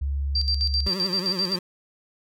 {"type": "tone", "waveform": "sine", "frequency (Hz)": 69.7, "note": "C#2", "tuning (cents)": 10, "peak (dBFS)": -23, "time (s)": [0.01, 0.88], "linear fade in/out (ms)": 10}
{"type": "tone with tremolo", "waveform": "sine", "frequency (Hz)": 4699, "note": "D8", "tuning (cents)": 0, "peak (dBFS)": -21, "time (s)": [0.35, 1.56], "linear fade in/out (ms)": 5, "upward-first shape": "square", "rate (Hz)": 7.7, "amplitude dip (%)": 75}
{"type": "tone with vibrato", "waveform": "25% pulse", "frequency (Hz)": 185.6, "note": "F#3", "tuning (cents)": 6, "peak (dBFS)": -25, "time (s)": [0.86, 1.59], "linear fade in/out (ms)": 5, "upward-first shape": "triangle", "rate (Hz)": 11, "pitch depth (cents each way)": 130}
{"effects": []}